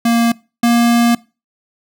square tone pair in turn, 233.1 / 235.9 Hz, A#3 / A#3, 0 / +21 cents, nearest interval unison, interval 21 cents, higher second, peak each -11 / -10 dBFS, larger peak second, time 0.05-0.32 / 0.63-1.15 s, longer second, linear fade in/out 5 ms, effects noise-tail reverb RT60 0.3 s tail -22 dB re dry

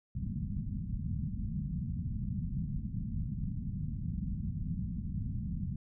white low-pass noise, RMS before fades -36 dBFS, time 0.15-5.76 s, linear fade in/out 5 ms, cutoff 210 Hz, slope 48 dB/octave, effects none

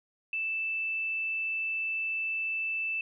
sine tone, 2643 Hz, E7, 4 cents sharp, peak -29 dBFS, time 0.33-3.01 s, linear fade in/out 2 ms, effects none

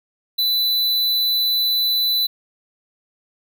square tone, 3992 Hz, B7, 18 cents sharp, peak -17 dBFS, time 0.38-2.27 s, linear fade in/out 10 ms, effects none

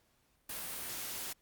white noise, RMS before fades -41 dBFS, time 0.49-1.33 s, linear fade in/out 5 ms, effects pink hiss -73 dBFS RMS until 1.41 s + Opus 48 kbps

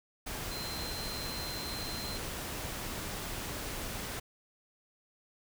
sine tone in noise, 4116 Hz, C8, 29 cents flat, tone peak -41 dBFS, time 0.51-2.18 s, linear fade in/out 10 ms, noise pink, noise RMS -39 dBFS, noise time 0.26-4.2 s, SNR -5 dB, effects none

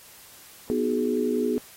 sine chord, G# minor seventh, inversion first, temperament equal with one note detuned, 246.9 / 311.1 / 370 / 420.9 Hz, B3 / D#4 / F#4 / G#4, 0 / 0 / 0 / +23 cents, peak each -26 / -31 / -29 / -26 dBFS, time 0.7-1.58 s, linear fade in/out 0 ms, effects white hiss -49 dBFS RMS until 1.76 s + AAC 48 kbps

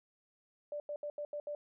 sine tone bursts at uneven times, 588 Hz, D5, 2 cents sharp, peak -37 dBFS, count 6, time 0.72-0.8 / 0.89-0.96 / 1.03-1.1 / 1.18-1.25 / 1.33-1.4 / 1.47-1.55 s, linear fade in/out 2 ms, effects none

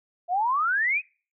sine exponential sweep, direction up, 677 to 2592 Hz, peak -21 dBFS, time 0.28-1.02 s, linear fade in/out 50 ms, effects noise-tail reverb RT60 0.4 s tail -26 dB re dry

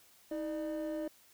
triangle tone pair together, 318 / 600.8 Hz, D#4 / D5, +38 / +39 cents, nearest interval major seventh, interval 1101 cents, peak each -34 / -35 dBFS, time 0.31-1.08 s, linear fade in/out 5 ms, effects tanh soft clip ceiling -30 dBFS + white hiss -63 dBFS RMS until 1.33 s

